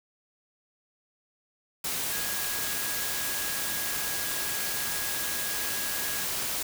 sine tone in noise, 1652 Hz, G#6, 10 cents flat, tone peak -39 dBFS, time 2.12-6.24 s, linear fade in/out 5 ms, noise white, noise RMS -31 dBFS, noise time 1.84-6.63 s, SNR -11 dB, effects none

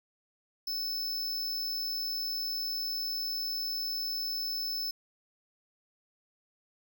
square tone, 5260 Hz, E8, 5 cents flat, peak -32 dBFS, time 0.67-4.91 s, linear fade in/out 5 ms, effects none

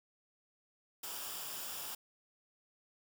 white noise with comb filter, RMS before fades -43 dBFS, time 1.03-1.95 s, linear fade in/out 5 ms, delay 0.48 ms, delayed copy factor -0.55, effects none

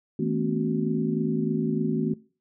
sine tone cluster, 160.5 / 219.7 / 243.1 / 269.6 / 371.7 Hz, E3 / A3 / B3 / C#4 / F#4, -46 / -2 / -27 / -48 / +8 cents, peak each -29 / -28 / -31 / -30 / -30 dBFS, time 0.19-2.14 s, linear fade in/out 5 ms, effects noise-tail reverb RT60 0.4 s tail -22 dB re dry

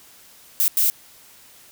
violet noise bursts at uneven times, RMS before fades -18 dBFS, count 2, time 0.6-0.68 / 0.77-0.9 s, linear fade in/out 0 ms, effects white hiss -49 dBFS RMS until 1.71 s

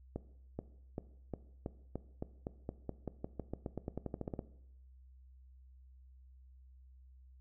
accelerating click train, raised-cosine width 2 ms, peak -25 dBFS, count 24, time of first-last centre 0.16-4.392 s, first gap 430 ms, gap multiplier 0.91, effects noise-tail reverb RT60 0.8 s tail -17 dB re dry + added 64 Hz sine -56 dBFS peak until 7.4 s

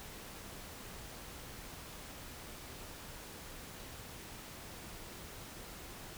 silence, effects pink hiss -49 dBFS RMS until 6.17 s

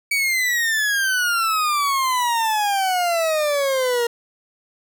40% pulse exponential sweep, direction down, 2284 to 466.2 Hz, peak -17 dBFS, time 0.11-4.07 s, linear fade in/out 5 ms, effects none

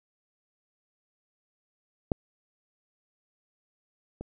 clicks, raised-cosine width 2 ms, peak -11 / -24 dBFS, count 2, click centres 2.118 / 4.21 s, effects none

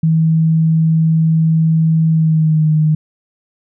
sine tone with pitch glide, 160.9 to 154.79 Hz, E3 to D#3, -42 to -9 cents, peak -9 dBFS, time 0.03-2.95 s, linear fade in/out 5 ms, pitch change -67 cents, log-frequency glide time 2.1-2.69 s, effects none

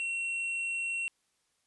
triangle tone with hard clipping, 2726 Hz, F7, 43 cents flat, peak -32 dBFS, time 0-1.08 s, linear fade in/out 0 ms, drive 7 dB, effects white hiss -75 dBFS RMS until 1.66 s + resampled to 24000 Hz

